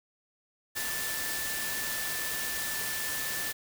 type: tone in noise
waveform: sine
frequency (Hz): 1760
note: A6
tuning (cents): 0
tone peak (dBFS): -37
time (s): 0.75-3.53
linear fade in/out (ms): 20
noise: white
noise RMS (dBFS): -34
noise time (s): 0.75-3.53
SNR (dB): -6
effects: none